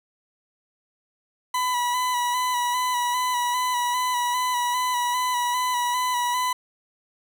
40% pulse tone with vibrato, 987.8 Hz, B5, in tune, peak -21 dBFS, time 1.54-6.53 s, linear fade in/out 5 ms, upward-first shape square, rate 2.5 Hz, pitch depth 27 cents each way, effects none

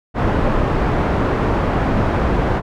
pink low-pass noise, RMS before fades -17 dBFS, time 0.14-2.62 s, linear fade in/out 50 ms, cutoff 1200 Hz, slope 12 dB/octave, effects none

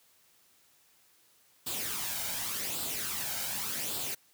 white noise with flanger, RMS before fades -35 dBFS, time 1.66-4.15 s, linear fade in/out 10 ms, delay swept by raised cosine 0.24 to 1.34 ms, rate 0.87 Hz, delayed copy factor +0.55, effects white hiss -65 dBFS RMS until 4.33 s + high-pass 60 Hz 12 dB/octave

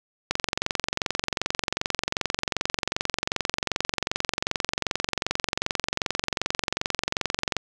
click train, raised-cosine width 0.2 ms, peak -6 dBFS, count 165, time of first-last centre 0.31-7.567 s, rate 22.6 Hz, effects none

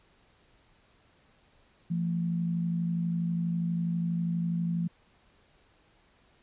sine tone pair together, 170.83 / 223.1 Hz, F3 / A3, -38 / +24 cents, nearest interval perfect fourth, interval 462 cents, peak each -27 / -37 dBFS, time 1.9-4.88 s, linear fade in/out 10 ms, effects pink hiss -64 dBFS RMS until 6.42 s + resampled to 8000 Hz

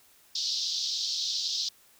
white band-pass noise, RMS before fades -31 dBFS, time 0.35-1.69 s, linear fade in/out 5 ms, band 3600 to 5500 Hz, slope 48 dB/octave, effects white hiss -60 dBFS RMS until 1.99 s

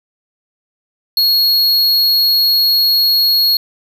square tone, 4316 Hz, C#8, 47 cents flat, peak -10 dBFS, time 1.17-3.57 s, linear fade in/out 2 ms, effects none

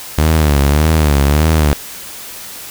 sawtooth tone with vibrato, 74.6 Hz, D2, 28 cents sharp, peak -5 dBFS, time 0.18-1.73 s, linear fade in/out 0 ms, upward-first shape sine, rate 1.7 Hz, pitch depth 120 cents each way, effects white hiss -30 dBFS RMS until 2.7 s

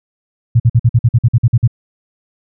sine tone bursts, 117.4 Hz, A#2, 13 cents sharp, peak -5 dBFS, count 12, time 0.55-1.677 s, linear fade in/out 10 ms, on 49 ms, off 49 ms, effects none

